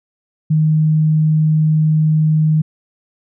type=tone; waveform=sine; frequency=155.56 Hz; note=D#3; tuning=in tune; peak=-10 dBFS; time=0.5-2.62 s; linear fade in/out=10 ms; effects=none